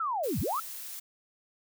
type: linear two-way sweep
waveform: sine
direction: down then up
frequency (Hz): 1365 to 61 to 1365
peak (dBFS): -28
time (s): 0-0.6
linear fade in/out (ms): 5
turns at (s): 0.4
type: noise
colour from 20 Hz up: blue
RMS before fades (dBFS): -41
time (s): 0.23-1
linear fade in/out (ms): 10
effects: none